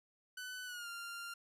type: tone with pitch glide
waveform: sawtooth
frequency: 1501 to 1392.4 Hz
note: F#6 to F6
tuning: +24 to -6 cents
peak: -40 dBFS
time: 0.37-1.34 s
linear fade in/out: 5 ms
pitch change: -130 cents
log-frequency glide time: 0.65-0.88 s
effects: resampled to 32000 Hz